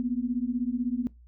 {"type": "beating tone pair", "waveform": "sine", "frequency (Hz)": [236.9, 252.9], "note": ["A#3", "B3"], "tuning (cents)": [28, 41], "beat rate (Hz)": 16, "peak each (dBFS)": -29, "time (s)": [0, 1.07], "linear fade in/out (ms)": 0, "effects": ["noise-tail reverb RT60 0.2 s tail -21 dB re dry", "added 60 Hz sine -50 dBFS peak until 1.27 s"]}